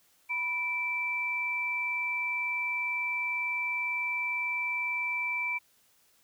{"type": "tone pair together", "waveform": "sine", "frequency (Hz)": [980, 2331], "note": ["B5", "D7"], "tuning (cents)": [-14, -14], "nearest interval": "octave + minor third", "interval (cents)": 1500, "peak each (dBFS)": [-38, -29], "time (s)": [0.29, 5.59], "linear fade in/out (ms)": 20, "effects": ["white hiss -66 dBFS RMS until 6.23 s"]}